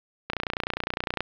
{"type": "click train", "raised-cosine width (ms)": 0.3, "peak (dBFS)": -10, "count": 28, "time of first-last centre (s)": [0.3, 1.206], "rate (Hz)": 29.8, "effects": ["low-pass 4000 Hz 12 dB/octave", "8-bit"]}